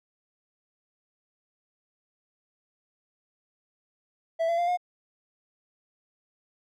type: tone with pitch steps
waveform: triangle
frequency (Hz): 659.3 / 677.4 / 696.1 / 715.2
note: E5 / E5 / F5 / F5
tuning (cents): 0 / +47 / -6 / +41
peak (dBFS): -21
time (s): 4.39-4.774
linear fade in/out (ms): 20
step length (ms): 96
effects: none